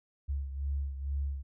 sine beating tone pair, 69.3 / 71.5 Hz, C#2 / D2, 0 / -46 cents, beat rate 2.2 Hz, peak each -32 / -39 dBFS, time 0.28-1.43 s, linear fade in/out 20 ms, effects none

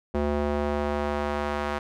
square tone with band-pass filter sweep, 73.1 Hz, D2, 7 cents flat, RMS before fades -27 dBFS, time 0.14-1.79 s, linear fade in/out 10 ms, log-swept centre 450 to 1100 Hz, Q 0.86, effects none

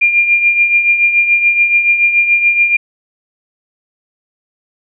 sine tone with tremolo, 2400 Hz, D7, 37 cents sharp, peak -5 dBFS, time 0.01-2.77 s, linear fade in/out 10 ms, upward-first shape triangle, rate 7 Hz, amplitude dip 65%, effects none

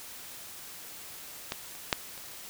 clicks, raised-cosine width 0.2 ms, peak -14 / -30 / -6 / -27 dBFS, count 4, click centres 1.521 / 1.752 / 1.928 / 2.178 s, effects white hiss -45 dBFS RMS until 2.49 s

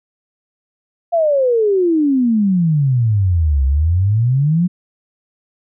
sine exponential two-way sweep, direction down then up, 697 to 65.41 to 184 Hz, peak -11 dBFS, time 1.12-4.68 s, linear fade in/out 20 ms, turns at 3.65 s, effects none

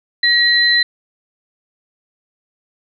sine tone pair together, 1905 / 4047 Hz, A#6 / B7, +37 / +42 cents, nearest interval octave + minor second, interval 1305 cents, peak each -13 dBFS, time 0.23-0.83 s, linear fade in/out 5 ms, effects none

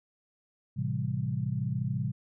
sine chord, A minor seventh, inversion none, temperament equal, 110 / 130.81 / 164.81 / 196 Hz, A2 / C3 / E3 / G3, 0 / 0 / 0 / 0 cents, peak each -34 / -31 / -36 / -37 dBFS, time 0.76-2.12 s, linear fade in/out 20 ms, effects none

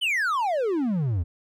triangle exponential sweep, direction down, 3136 to 78 Hz, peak -20 dBFS, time 0.01-1.24 s, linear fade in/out 20 ms, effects none

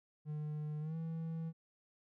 triangle tone with pitch glide, 151.2 to 162.99 Hz, D#3 to E3, -49 to -19 cents, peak -36 dBFS, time 0.25-1.53 s, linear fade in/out 50 ms, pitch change +130 cents, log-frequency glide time 0.8-0.96 s, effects none

